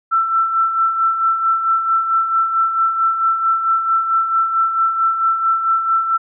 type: tone with tremolo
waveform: sine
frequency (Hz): 1336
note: E6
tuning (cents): +23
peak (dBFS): -11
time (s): 0.11-6.18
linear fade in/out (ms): 20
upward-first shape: sine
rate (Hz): 4.5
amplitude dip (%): 55
effects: none